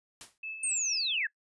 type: noise with exponential decay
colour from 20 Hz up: white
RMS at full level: -41 dBFS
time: 0.21-0.38 s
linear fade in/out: 1 ms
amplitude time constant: 36 ms
type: tone with tremolo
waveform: sine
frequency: 2615 Hz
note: E7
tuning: 15 cents flat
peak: -35 dBFS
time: 0.43-1.26 s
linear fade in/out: 5 ms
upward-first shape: sine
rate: 4.6 Hz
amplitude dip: 50%
type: linear sweep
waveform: sine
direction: down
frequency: 8900 to 1589 Hz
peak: -28 dBFS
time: 0.63-1.27 s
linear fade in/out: 5 ms
effects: noise-tail reverb RT60 0.1 s tail -22 dB re dry + resampled to 24000 Hz